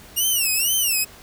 5% pulse tone with vibrato, 2794 Hz, F7, in tune, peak -10 dBFS, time 0.16-1.05 s, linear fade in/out 20 ms, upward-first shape sine, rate 2.1 Hz, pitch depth 180 cents each way, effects pink hiss -45 dBFS RMS until 1.22 s

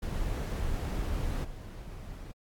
brown noise with level steps, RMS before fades -32 / -42 dBFS, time 0.02-2.32 s, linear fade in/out 10 ms, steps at 1.43 s, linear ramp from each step 20 ms, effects AAC 64 kbps

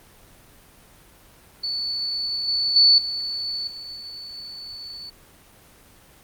sine tone with level steps, 4467 Hz, C#8, 12 cents sharp, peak -23 / -19 / -11 / -24 / -33 dBFS, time 1.63-5.1 s, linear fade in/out 10 ms, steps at 2.48 / 2.76 / 2.98 / 3.67 s, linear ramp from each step 2 ms, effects pink hiss -51 dBFS RMS until 6.23 s + Opus 24 kbps

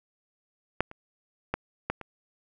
clicks, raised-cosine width 0.5 ms, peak -8 / -28 / -12 / -12 / -24 dBFS, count 5, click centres 0.806 / 0.914 / 1.54 / 1.9 / 2.013 s, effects none

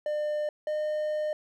triangle tone pair in turn, 600 / 608.7 Hz, D5 / D#5, +37 / -38 cents, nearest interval unison, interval 25 cents, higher second, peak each -25 dBFS, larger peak neither, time 0.06-0.49 / 0.67-1.33 s, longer second, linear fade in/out 2 ms, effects none

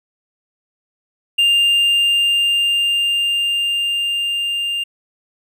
triangle tone with level ramp, 2800 Hz, F7, 4 cents sharp, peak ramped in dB -9 to -17 dBFS, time 1.38-4.84 s, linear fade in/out 10 ms, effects none

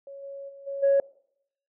sine tone with level steps, 554.4 Hz, C#5, in tune, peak -39 / -36 / -43 / -30 / -16 dBFS, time 0.07-1 s, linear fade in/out 2 ms, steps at 0.22 / 0.48 / 0.66 / 0.82 s, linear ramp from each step 20 ms, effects noise-tail reverb RT60 0.7 s tail -23 dB re dry + tanh soft clip ceiling -14 dBFS

